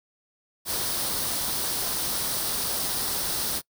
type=noise with comb filter; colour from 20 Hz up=white; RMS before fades=-28 dBFS; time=0.65-3.62 s; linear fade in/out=50 ms; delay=0.21 ms; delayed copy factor=+0.5; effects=noise-tail reverb RT60 0.1 s tail -24 dB re dry